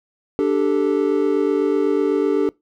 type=chord; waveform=triangle; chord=D suspended fourth; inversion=none; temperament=equal; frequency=293.7 / 392 / 440 Hz; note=D4 / G4 / A4; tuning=0 / 0 / 0 cents; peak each=-18 dBFS; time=0.39-2.49 s; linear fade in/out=0 ms; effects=noise-tail reverb RT60 0.2 s tail -23 dB re dry